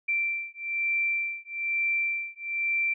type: beating tone pair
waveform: sine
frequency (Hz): 2349 / 2350.1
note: D7 / D7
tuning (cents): 0 / +1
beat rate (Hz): 1.1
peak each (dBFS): -29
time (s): 0.08-2.94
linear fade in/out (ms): 10
effects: none